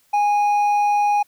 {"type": "tone with hard clipping", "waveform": "triangle", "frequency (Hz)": 825, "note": "G#5", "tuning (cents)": -12, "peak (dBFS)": -16, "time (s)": [0.13, 1.23], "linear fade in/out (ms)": 10, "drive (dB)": 7, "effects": ["white hiss -60 dBFS RMS until 1.27 s"]}